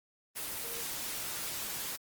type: tone in noise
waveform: sine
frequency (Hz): 466.2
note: A#4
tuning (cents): 0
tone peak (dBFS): -47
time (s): 0.63-0.83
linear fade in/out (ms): 20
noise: white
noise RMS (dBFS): -38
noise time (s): 0.35-1.97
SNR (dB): -12
effects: Opus 24 kbps